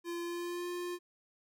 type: tone with pitch glide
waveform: square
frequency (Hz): 343.6 to 352.9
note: F4 to F4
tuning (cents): -28 to +18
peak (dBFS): -37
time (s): 0.04-0.99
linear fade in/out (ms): 50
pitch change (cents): +46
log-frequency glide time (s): 0.23-0.68
effects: none